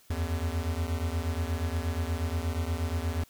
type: beating tone pair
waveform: square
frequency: 80.1 / 88.5 Hz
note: E2 / F2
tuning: -49 / +23 cents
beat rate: 8.4 Hz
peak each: -31 / -33 dBFS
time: 0.1-3.24 s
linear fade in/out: 5 ms
effects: white hiss -60 dBFS RMS until 3.29 s